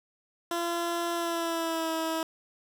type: tone with pitch glide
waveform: 15% pulse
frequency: 341.6 to 323.5 Hz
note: F4 to E4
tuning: -38 to -32 cents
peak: -22 dBFS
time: 0.51-2.23 s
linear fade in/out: 2 ms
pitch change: -94 cents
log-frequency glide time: 1.14-1.91 s
effects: none

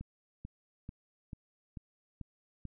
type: click train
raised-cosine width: 5 ms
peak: -30 dBFS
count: 7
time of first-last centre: 0.01-2.653 s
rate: 2.27 Hz
effects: none

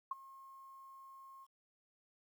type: tone with ADSR envelope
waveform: sine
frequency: 1075 Hz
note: C6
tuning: 47 cents sharp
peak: -33 dBFS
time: 0.11-1.47 s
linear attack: 5 ms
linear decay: 20 ms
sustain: -20 dB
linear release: 40 ms
effects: 12-bit

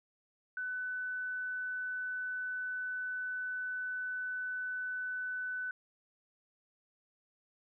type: tone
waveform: sine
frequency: 1500 Hz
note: F#6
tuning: 23 cents sharp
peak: -35 dBFS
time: 0.57-5.71 s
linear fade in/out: 2 ms
effects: none

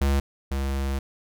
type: tone pair in turn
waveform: square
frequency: 69.3 / 68.11 Hz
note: C#2 / C#2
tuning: 0 / -30 cents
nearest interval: unison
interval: 30 cents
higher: first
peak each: -20 / -25 dBFS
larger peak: first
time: 0.01-0.2 / 0.51-0.99 s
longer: second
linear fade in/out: 5 ms
effects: none

